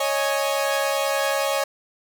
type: chord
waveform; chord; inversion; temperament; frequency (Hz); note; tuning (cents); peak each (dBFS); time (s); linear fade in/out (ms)
sawtooth; C# suspended second; none; equal with one note detuned; 554.4 / 624.8 / 830.6; C#5 / D#5 / G#5; 0 / +7 / 0; -19 / -23 / -24; 0-1.64; 5
effects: none